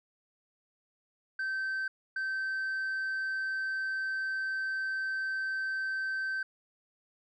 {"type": "tone pair in turn", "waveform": "sine", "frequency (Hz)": [1549, 1549], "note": ["G6", "G6"], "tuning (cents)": [-21, -21], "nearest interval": "unison", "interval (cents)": 0, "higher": "neither", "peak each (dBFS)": -28, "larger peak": "neither", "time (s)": [[1.39, 1.88], [2.16, 6.43]], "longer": "second", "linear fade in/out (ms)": 5, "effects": ["tanh soft clip ceiling -30 dBFS"]}